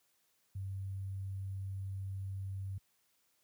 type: tone with sample-and-hold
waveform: sine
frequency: 96.7 Hz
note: G2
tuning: 23 cents flat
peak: -37 dBFS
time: 0.55-2.78 s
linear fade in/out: 5 ms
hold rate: 11025 Hz
effects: white hiss -75 dBFS RMS until 3.43 s + high-pass 60 Hz 12 dB/octave